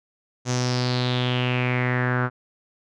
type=tone with low-pass filter sweep; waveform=sawtooth; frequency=124.8 Hz; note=B2; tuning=19 cents sharp; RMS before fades=-23 dBFS; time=0.45-2.3 s; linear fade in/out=50 ms; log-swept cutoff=6500 to 1400 Hz; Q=5.1; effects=none